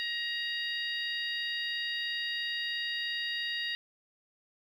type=harmonic tone; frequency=943 Hz; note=A#5; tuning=20 cents sharp; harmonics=2 / 3 / 4 / 5; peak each=-35 / -38 / -37 / -42 dBFS; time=0-3.75 s; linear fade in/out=0 ms; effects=10-bit